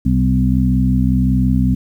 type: harmonic tone with a mistuned harmonic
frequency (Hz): 63.5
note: B1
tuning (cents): +49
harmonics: 1 / 2 / 3 / 4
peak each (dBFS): -17 / -17 / -17 / -17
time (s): 0.05-1.75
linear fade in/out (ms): 10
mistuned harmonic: 3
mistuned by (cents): +18
effects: 8-bit